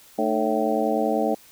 harmonic tone with a mistuned harmonic, 110.1 Hz, A2, 2 cents sharp, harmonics 2 / 3 / 4 / 5 / 6 / 7, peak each -27 / -27 / -27 / -27 / -27 / -27 dBFS, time 0.18-1.35 s, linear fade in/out 10 ms, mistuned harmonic 3, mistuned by -130 cents, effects white hiss -51 dBFS RMS until 1.51 s

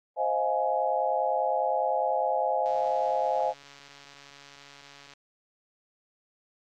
sine chord, F minor seventh, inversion second, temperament just, 523.8 / 628.6 / 698.5 / 838.1 Hz, C5 / Eb5 / F5 / Ab5, +2 / +18 / 0 / +16 cents, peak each -30 / -30 / -30 / -28 dBFS, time 0.16-3.54 s, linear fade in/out 50 ms
click train, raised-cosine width 0.2 ms, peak -33 dBFS, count 350, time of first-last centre 2.66-5.135 s, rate 141 Hz
effects AAC 64 kbps

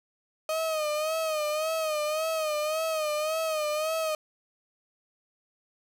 35% pulse tone with vibrato, 622.3 Hz, D#5, in tune, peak -25 dBFS, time 0.49-4.15 s, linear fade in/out 2 ms, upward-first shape sine, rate 1.8 Hz, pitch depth 66 cents each way, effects none

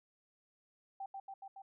sine tone with echo, 781 Hz, G5, 7 cents flat, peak -40 dBFS, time 1-1.06 s, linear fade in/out 5 ms, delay 140 ms, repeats 4, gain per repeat -2 dB, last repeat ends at 1.62 s, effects none

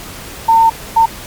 sine tone bursts at uneven times, 906 Hz, A#5, 50 cents flat, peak -5 dBFS, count 2, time 0.48-0.7 / 0.96-1.06 s, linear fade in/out 10 ms, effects pink hiss -30 dBFS RMS until 1.26 s + MP3 96 kbps

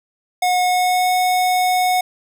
square tone with pitch glide, 726 to 732.7 Hz, F#5 to F#5, -33 to -17 cents, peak -15 dBFS, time 0.42-2.01 s, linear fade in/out 5 ms, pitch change +16 cents, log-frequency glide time 0.62-1.11 s, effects none

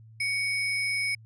sine tone with sample-and-hold, 2236 Hz, C#7, 14 cents sharp, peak -25 dBFS, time 0.2-1.15 s, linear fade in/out 5 ms, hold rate 7350 Hz, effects added 111 Hz sine -48 dBFS peak until 1.25 s + resampled to 22050 Hz

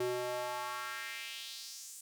square tone with high-pass filter sweep, 123.47 Hz, B2, in tune, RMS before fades -40 dBFS, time 0-2.01 s, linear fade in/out 5 ms, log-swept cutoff 340 to 8400 Hz, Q 2.4, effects none

